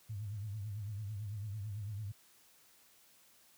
sine tone with vibrato, 103.83 Hz, G#2, in tune, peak -38 dBFS, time 0.09-2.12 s, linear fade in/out 10 ms, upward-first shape triangle, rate 9 Hz, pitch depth 140 cents each way, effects white hiss -65 dBFS RMS until 3.57 s + high-pass 60 Hz 12 dB/octave

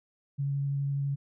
sine tone with vibrato, 140 Hz, C#3, 18 cents sharp, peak -27 dBFS, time 0.38-1.16 s, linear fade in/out 20 ms, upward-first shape triangle, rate 12 Hz, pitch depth 11 cents each way, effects none

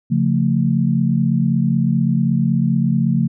sine chord, Db augmented, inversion none, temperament equal with one note detuned, 138.59 / 174.61 / 223.8 Hz, Db3 / F3 / A3, 0 / 0 / +30 cents, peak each -18 dBFS, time 0.1-3.28 s, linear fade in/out 20 ms, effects none

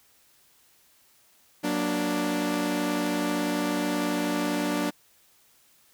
sawtooth chord, Gb augmented, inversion none, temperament equal with one note detuned, 185 / 235.5 / 293.7 Hz, Gb3 / Bb3 / D4, 0 / +18 / 0 cents, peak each -28 / -28 / -23 dBFS, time 1.63-4.91 s, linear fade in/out 20 ms, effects white hiss -61 dBFS RMS until 5.93 s

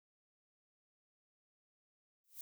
violet noise with exponential growth, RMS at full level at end -44 dBFS, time 2.24-2.41 s, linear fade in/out 1 ms, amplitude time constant 36 ms, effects none

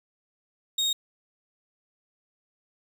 35% pulse tone, 3729 Hz, A#7, in tune, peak -21 dBFS, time 0.78-0.93 s, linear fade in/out 5 ms, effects resampled to 32000 Hz + 9-bit

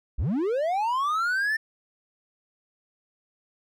triangle linear sweep, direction up, 37.84 to 1805 Hz, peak -21 dBFS, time 0.18-1.57 s, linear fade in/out 10 ms, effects none

